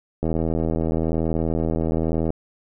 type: click train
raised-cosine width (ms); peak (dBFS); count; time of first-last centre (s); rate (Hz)
2; -10; 169; 0.23-2.304; 81
effects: none